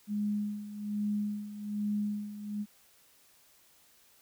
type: tone with tremolo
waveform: sine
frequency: 207.7 Hz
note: G#3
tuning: in tune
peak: -28 dBFS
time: 0.07-2.66 s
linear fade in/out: 50 ms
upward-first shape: sine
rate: 1.2 Hz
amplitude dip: 75%
effects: white hiss -63 dBFS RMS until 4.21 s